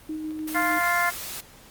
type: tone with tremolo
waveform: sine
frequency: 311.1 Hz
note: D#4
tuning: in tune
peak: -28 dBFS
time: 0.09-0.79 s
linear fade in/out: 5 ms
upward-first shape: square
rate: 6.6 Hz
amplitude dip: 25%
type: clicks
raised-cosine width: 0.3 ms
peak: -32 dBFS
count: 2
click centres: 0.308 / 0.391 s
type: noise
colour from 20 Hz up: white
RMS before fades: -35 dBFS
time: 0.47-1.41 s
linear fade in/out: 10 ms
type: harmonic tone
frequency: 349.2 Hz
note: F4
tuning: in tune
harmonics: 2 / 3 / 4 / 5 / 6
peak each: -27 / -27 / -27 / -27 / -27 dBFS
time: 0.54-1.11 s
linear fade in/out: 20 ms
effects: pink hiss -50 dBFS RMS until 1.7 s + Opus 32 kbps